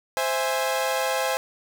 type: chord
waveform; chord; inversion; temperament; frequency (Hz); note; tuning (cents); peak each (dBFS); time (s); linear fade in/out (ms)
sawtooth; C augmented; none; equal with one note detuned; 523.3 / 659.3 / 827.7; C5 / E5 / G#5; 0 / 0 / -6; -22 / -25 / -24; 0.17-1.37; 0
effects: none